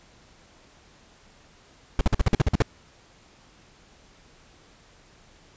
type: noise bursts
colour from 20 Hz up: brown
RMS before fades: -17 dBFS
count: 10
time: 1.99-2.622 s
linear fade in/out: 2 ms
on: 20 ms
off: 48 ms
effects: pink hiss -55 dBFS RMS until 5.56 s + resampled to 16000 Hz